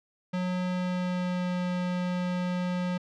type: tone with pitch glide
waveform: square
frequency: 181.7 to 179.82 Hz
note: F#3 to F#3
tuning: -31 to -49 cents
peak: -28 dBFS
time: 0.33-2.98 s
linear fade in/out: 10 ms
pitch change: -18 cents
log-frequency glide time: 0.66-1.52 s
effects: low-pass 4000 Hz 12 dB/octave